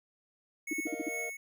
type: tone with tremolo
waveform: square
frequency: 2203 Hz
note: C#7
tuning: 11 cents flat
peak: -35 dBFS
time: 0.67-1.37 s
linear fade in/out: 5 ms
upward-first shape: sine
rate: 2.4 Hz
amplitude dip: 65%
type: tone bursts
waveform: sine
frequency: 311.1 Hz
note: D#4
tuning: in tune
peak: -30 dBFS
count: 6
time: 0.71-1.088 s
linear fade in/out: 5 ms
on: 23 ms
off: 48 ms
type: chord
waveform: triangle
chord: Bb suspended fourth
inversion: none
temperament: equal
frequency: 466.2 / 622.3 / 698.5 Hz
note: Bb4 / Eb5 / F5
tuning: 0 / 0 / 0 cents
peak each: -40 / -43 / -44 dBFS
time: 0.86-1.3 s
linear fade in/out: 10 ms
effects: none